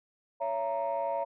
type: chord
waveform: sine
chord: A# diminished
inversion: first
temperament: just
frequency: 559.4 / 671.3 / 932.3 Hz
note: C#5 / E5 / A#5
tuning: +16 / +31 / 0 cents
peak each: -32 dBFS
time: 0.4-1.25 s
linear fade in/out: 20 ms
effects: tanh soft clip ceiling -23 dBFS